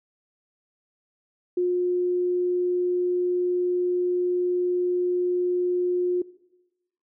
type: tone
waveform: sine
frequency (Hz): 357.9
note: F4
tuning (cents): +42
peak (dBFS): -20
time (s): 1.57-6.22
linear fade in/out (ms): 5
effects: noise-tail reverb RT60 1.0 s tail -20 dB re dry